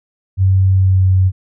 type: tone with pitch glide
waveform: sine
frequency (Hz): 95.1 to 93.74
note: F#2 to F#2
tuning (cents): +48 to +23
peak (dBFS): -8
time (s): 0.37-1.32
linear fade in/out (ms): 50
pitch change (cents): -25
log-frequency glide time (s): 0.72-1.06
effects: none